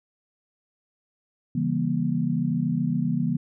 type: chord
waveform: sine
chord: C# diminished seventh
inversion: none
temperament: just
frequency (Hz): 138.59 / 166.31 / 199.57 / 239.5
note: C#3 / E3 / G3 / Bb3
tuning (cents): 0 / +16 / +31 / +47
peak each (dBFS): -29 / -26 / -30 / -26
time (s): 1.55-3.37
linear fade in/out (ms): 5
effects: none